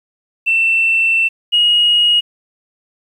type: tone pair in turn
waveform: sine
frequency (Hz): 2682 / 2884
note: E7 / F#7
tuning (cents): +29 / -45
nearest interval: minor second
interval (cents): 126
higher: second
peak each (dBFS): -10 / -8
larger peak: second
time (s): 0.46-1.29 / 1.52-2.21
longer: first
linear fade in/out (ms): 20
effects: tanh soft clip ceiling -4 dBFS + 8-bit